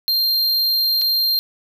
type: tone with dropouts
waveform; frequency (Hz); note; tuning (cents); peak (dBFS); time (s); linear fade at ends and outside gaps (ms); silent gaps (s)
square; 4186; C8; 0; -16; 0.08-1.39; 0; 1.014-1.018
effects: none